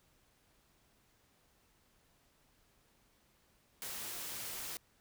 white noise, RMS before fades -43 dBFS, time 3.82-4.77 s, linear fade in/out 0 ms, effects pink hiss -71 dBFS RMS until 5 s

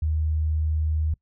sine tone, 77.78 Hz, D#2, in tune, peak -21 dBFS, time 0.02-1.14 s, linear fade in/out 5 ms, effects noise-tail reverb RT60 0.1 s tail -23 dB re dry

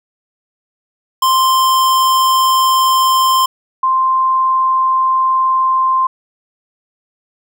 square / sine tone pair in turn, 1046.5 / 1046.5 Hz, C6 / C6, 0 / 0 cents, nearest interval unison, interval 0 cents, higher neither, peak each -10 dBFS, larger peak neither, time 1.22-3.46 / 3.83-6.07 s, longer neither, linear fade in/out 5 ms, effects none

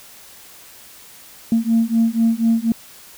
sine beating tone pair, 225.9 / 230 Hz, A3 / A#3, +46 / -23 cents, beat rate 4.1 Hz, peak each -16 dBFS, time 1.52-2.72 s, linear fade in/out 2 ms, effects tanh soft clip ceiling -8 dBFS + white hiss -43 dBFS RMS until 3.17 s

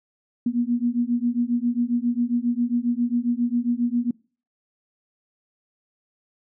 sine beating tone pair, 236.4 / 243.8 Hz, A#3 / B3, +24 / -22 cents, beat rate 7.4 Hz, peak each -23 dBFS, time 0.46-4.11 s, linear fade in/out 5 ms, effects noise-tail reverb RT60 0.4 s tail -25 dB re dry

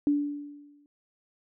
sine tone with exponential decay, 290 Hz, D4, 22 cents flat, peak -19 dBFS, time 0.07-0.86 s, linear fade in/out 1 ms, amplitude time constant 170 ms, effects none

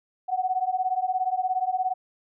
sine beating tone pair, 736 / 753 Hz, F#5 / F#5, -9 / +30 cents, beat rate 17 Hz, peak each -26 dBFS, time 0.28-1.94 s, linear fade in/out 20 ms, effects none

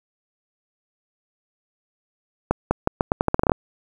accelerating click train, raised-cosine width 1 ms, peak -3 dBFS, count 13, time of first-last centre 2.51-3.518 s, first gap 200 ms, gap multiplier 0.82, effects 7-bit

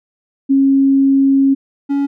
sine / triangle tone pair in turn, 272.5 / 280.6 Hz, C#4 / C#4, -29 / +21 cents, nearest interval minor second, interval 50 cents, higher second, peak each -8 / -11 dBFS, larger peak first, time 0.49-1.55 / 1.89-2.07 s, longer first, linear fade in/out 20 ms, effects none

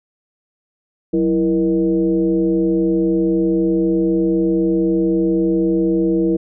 sine tone with frequency modulation, 329.9 Hz, E4, 1 cent sharp, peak -13 dBFS, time 1.13-6.37 s, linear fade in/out 10 ms, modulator 144 Hz, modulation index 0.89, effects none

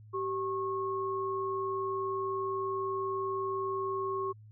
sine tone pair together, 386 / 1090.2 Hz, G4 / C#6, -27 / -29 cents, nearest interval octave + tritone, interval 1798 cents, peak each -33 / -34 dBFS, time 0.13-4.33 s, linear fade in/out 20 ms, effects added 107 Hz sine -50 dBFS peak until 4.51 s

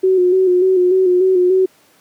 sine tone with vibrato, 368.2 Hz, F#4, 8 cents flat, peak -9 dBFS, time 0.03-1.66 s, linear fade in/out 10 ms, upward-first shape square, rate 3.4 Hz, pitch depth 37 cents each way, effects pink hiss -52 dBFS RMS until 2 s + high-pass 200 Hz 12 dB/octave

